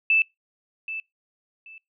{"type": "tone with echo", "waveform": "sine", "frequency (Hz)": 2637, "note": "E7", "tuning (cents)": 0, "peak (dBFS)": -16, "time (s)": [0.1, 0.22], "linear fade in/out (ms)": 2, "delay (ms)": 780, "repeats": 2, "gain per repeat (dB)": -13, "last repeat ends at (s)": 1.78, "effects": ["noise-tail reverb RT60 0.2 s tail -26 dB re dry"]}